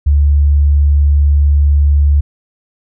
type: tone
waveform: sine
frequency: 72.2 Hz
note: D2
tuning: 29 cents flat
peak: -6 dBFS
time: 0.06-2.21 s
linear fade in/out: 10 ms
effects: none